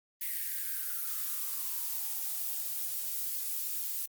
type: noise with high-pass filter sweep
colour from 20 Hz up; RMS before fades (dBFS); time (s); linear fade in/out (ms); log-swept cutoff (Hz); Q
violet; -35; 0.21-4.06; 5; 2000 to 330; 6.6
effects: Opus 32 kbps